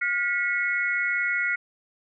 sine tone cluster, 1426 / 1951 / 2191 Hz, F6 / B6 / C#7, +36 / -22 / -21 cents, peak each -27 dBFS, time 0.01-1.56 s, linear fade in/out 10 ms, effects none

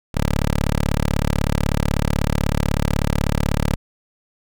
10% pulse tone, 36.15 Hz, D1, 27 cents flat, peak -9 dBFS, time 0.14-3.76 s, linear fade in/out 10 ms, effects none

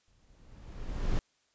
brown noise with exponential growth, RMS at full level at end -27 dBFS, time 0.08-1.19 s, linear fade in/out 0 ms, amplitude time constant 240 ms, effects white hiss -72 dBFS RMS until 1.54 s + resampled to 16000 Hz

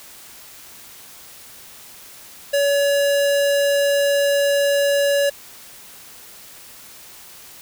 square tone, 566 Hz, C#5, 36 cents sharp, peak -16 dBFS, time 2.53-5.3 s, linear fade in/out 10 ms, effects white hiss -42 dBFS RMS until 7.61 s

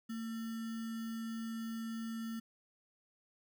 sine tone with sample-and-hold, 226.6 Hz, A#3, 49 cents flat, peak -38 dBFS, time 0.09-2.4 s, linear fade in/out 10 ms, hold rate 1575 Hz, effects none

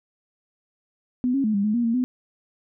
sine tone with pitch steps, 249.7 / 273.7 / 215.5 / 200.3 / 212.3 / 238.4 / 229.8 / 251.9 Hz, B3 / C#4 / A3 / G3 / G#3 / A#3 / A#3 / B3, +19 / -22 / -36 / +38 / +38 / +39 / -25 / +34 cents, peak -19 dBFS, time 1.24-2.04 s, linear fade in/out 0 ms, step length 100 ms, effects none

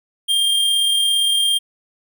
square tone with amplitude modulation, 3200 Hz, G7, 35 cents sharp, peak -14 dBFS, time 0.28-1.59 s, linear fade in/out 20 ms, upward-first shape sine, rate 37.5 Hz, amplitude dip 25%, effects none

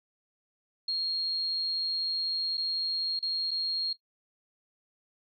sine tone with dropouts, 4256 Hz, C8, 29 cents sharp, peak -27 dBFS, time 0.88-3.93 s, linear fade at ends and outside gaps 5 ms, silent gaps 2.572-2.577 / 3.192-3.226 / 3.509-3.513 s, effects noise-tail reverb RT60 0.1 s tail -19 dB re dry

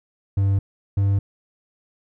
triangle tone pair in turn, 98.3 / 99.1 Hz, G2 / G2, +5 / +19 cents, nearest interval unison, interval 14 cents, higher second, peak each -14 dBFS, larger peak neither, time 0.37-0.59 / 0.97-1.19 s, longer neither, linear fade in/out 5 ms, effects none

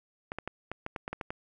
clicks, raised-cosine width 0.5 ms, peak -20 dBFS, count 10, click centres 0.319 / 0.386 / 0.476 / 0.716 / 0.864 / 0.962 / 1.079 / 1.13 / 1.212 / 1.305 s, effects none

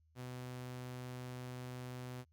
sawtooth tone, 125.6 Hz, B2, 30 cents sharp, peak -40 dBFS, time 0.15-2.25 s, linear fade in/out 50 ms, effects added 79 Hz sine -68 dBFS peak until 2.32 s

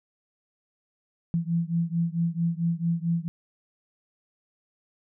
sine beating tone pair, 166.5 / 171 Hz, E3 / F3, +18 / -36 cents, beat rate 4.5 Hz, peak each -26 / -27 dBFS, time 1.34-3.28 s, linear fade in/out 0 ms, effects none

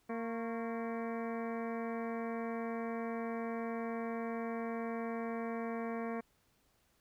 harmonic tone with a mistuned harmonic, 230.1 Hz, A#3, 22 cents flat, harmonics 1 / 2 / 3 / 4 / 5 / 6 / 7 / 8 / 9 / 10, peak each -39 / -41 / -44 / -52 / -48 / -55 / -55 / -53 / -58 / -55 dBFS, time 0.09-6.21 s, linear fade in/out 10 ms, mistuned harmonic 5, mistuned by -65 cents, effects pink hiss -73 dBFS RMS until 7 s

